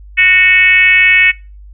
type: tone with frequency modulation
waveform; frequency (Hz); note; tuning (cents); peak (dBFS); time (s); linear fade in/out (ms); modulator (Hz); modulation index
sine; 2217; C#7; 0; -5; 0.17-1.32; 20; 375; 1.1
effects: noise-tail reverb RT60 0.3 s tail -23 dB re dry + added 50 Hz sine -32 dBFS peak until 1.73 s